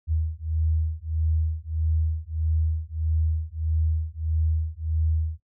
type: beating tone pair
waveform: sine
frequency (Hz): 78.7 / 80.3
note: D#2 / E2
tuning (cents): +20 / -45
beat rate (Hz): 1.6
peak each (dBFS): -25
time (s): 0.07-5.4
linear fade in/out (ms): 50
effects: noise-tail reverb RT60 0.1 s tail -26 dB re dry